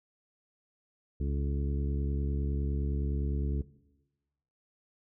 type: harmonic tone with a mistuned harmonic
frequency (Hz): 69.8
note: C#2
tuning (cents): +13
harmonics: 1 / 2 / 3 / 4 / 5 / 6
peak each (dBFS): -30 / -36 / -40 / -42 / -44 / -46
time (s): 1.2-3.62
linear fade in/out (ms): 5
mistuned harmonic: 6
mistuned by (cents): +49
effects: noise-tail reverb RT60 1.0 s tail -17 dB re dry